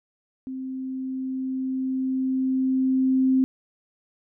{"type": "tone with level ramp", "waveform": "sine", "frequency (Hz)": 261.6, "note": "C4", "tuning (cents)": 0, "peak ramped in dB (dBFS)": [-30, -16], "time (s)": [0.47, 3.44], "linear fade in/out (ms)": 0, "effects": []}